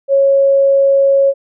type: tone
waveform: sine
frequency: 550 Hz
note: C#5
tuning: 14 cents flat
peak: -7 dBFS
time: 0.08-1.34 s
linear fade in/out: 50 ms
effects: none